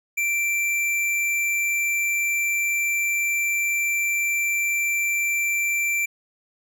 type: tone with hard clipping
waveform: triangle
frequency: 2349 Hz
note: D7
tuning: in tune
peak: -22 dBFS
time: 0.17-6.06 s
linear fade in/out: 10 ms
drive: 18 dB
effects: none